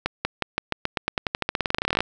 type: accelerating click train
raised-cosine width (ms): 0.3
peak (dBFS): -6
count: 28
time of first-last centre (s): 0.06-2.006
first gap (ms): 190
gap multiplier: 0.91
effects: none